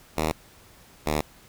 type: tone pair in turn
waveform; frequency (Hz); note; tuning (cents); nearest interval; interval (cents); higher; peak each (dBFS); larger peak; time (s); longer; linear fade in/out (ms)
5% pulse; 78.6 / 76.01; D#2 / D#2; +18 / -40; minor second; 58; first; -12; neither; 0.17-0.32 / 1.06-1.21; neither; 5
effects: pink hiss -53 dBFS RMS until 1.48 s